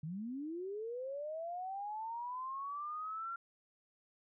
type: linear sweep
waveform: sine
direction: up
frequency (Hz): 146.2 to 1380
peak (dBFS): -39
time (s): 0.03-3.36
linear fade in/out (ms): 5
effects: none